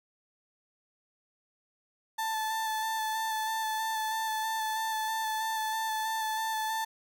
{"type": "tone with vibrato", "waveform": "35% pulse", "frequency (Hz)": 880, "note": "A5", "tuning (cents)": 0, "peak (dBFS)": -28, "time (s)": [2.18, 6.85], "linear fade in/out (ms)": 10, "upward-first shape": "square", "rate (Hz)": 3.1, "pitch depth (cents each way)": 15, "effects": []}